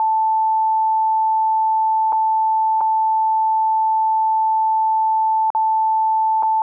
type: tone with dropouts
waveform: sine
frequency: 880 Hz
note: A5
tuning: in tune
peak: -14 dBFS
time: 0-6.62 s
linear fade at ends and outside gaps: 1 ms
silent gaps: 2.123-2.128 / 2.808-2.812 / 5.503-5.549 / 6.425-6.431 s
effects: none